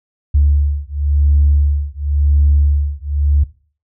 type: beating tone pair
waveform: sine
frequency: 71.9 / 72.84 Hz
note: D2 / D2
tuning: -36 / -14 cents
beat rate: 0.94 Hz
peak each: -13 dBFS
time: 0.34-3.44 s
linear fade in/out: 10 ms
effects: noise-tail reverb RT60 0.4 s tail -18 dB re dry + tanh soft clip ceiling -3 dBFS